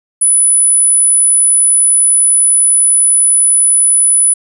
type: tone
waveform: sine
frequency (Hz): 9970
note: D#9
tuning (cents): +2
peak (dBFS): -6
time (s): 0.21-4.34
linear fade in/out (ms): 10
effects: none